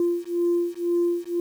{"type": "beating tone pair", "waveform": "sine", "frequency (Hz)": [345.2, 347.2], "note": ["F4", "F4"], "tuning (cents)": [-20, -10], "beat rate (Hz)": 2, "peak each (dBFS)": -23, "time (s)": [0, 1.4], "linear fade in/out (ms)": 2, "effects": ["tanh soft clip ceiling -15 dBFS", "8-bit"]}